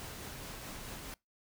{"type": "noise with tremolo", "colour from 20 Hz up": "pink", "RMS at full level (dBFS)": -44, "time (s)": [0, 1.14], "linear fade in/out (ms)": 0, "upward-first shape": "triangle", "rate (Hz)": 4.7, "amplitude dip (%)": 25, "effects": ["noise-tail reverb RT60 0.2 s tail -24 dB re dry"]}